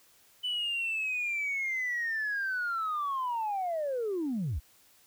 sine linear sweep, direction down, 3002 to 52.4 Hz, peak -28 dBFS, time 0.43-4.6 s, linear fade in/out 20 ms, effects tanh soft clip ceiling -26 dBFS + white hiss -62 dBFS RMS until 5.06 s

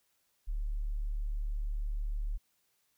sine tone, 36.71 Hz, D1, in tune, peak -31 dBFS, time 0.47-2.38 s, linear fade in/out 20 ms, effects white hiss -75 dBFS RMS until 2.97 s

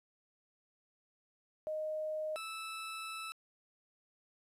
sine / 20% pulse tone pair in turn, 620 / 1313.7 Hz, D#5 / E6, -6 / -6 cents, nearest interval octave + minor second, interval 1300 cents, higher second, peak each -35 / -36 dBFS, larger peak first, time 1.67-2.36 / 2.36-3.32 s, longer second, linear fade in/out 0 ms, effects resampled to 32000 Hz + 12-bit

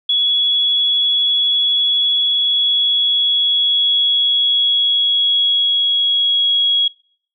sine tone with pitch glide, 3372 to 3318 Hz, G#7 to G#7, +26 to -2 cents, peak -12 dBFS, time 0.09-6.88 s, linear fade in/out 5 ms, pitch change -28 cents, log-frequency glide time 2.04-6.55 s, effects noise-tail reverb RT60 0.6 s tail -24 dB re dry

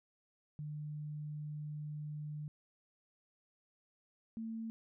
sine tone pair in turn, 150 / 224.7 Hz, D3 / A3, +37 / +37 cents, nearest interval perfect fifth, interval 700 cents, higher second, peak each -40 / -39 dBFS, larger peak second, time 0.59-2.48 / 4.37-4.7 s, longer first, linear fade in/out 0 ms, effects none

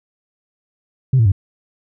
sine tone with pitch steps, 130.81 / 112.57 / 96.87 Hz, C3 / A2 / G2, 0 / +40 / -20 cents, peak -8 dBFS, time 1.13-1.319 s, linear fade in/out 5 ms, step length 63 ms, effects tanh soft clip ceiling -6 dBFS

